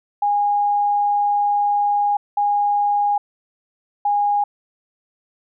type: tone bursts at uneven times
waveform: sine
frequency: 820 Hz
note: G#5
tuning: 22 cents flat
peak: -15 dBFS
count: 3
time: 0.22-2.17 / 2.37-3.18 / 4.05-4.44 s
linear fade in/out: 5 ms
effects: none